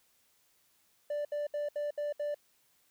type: tone bursts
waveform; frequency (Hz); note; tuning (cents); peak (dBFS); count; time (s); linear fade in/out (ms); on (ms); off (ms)
triangle; 587.3; D5; 0; -29; 6; 1.1-2.345; 5; 150; 69
effects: tanh soft clip ceiling -25 dBFS + white hiss -70 dBFS RMS until 2.9 s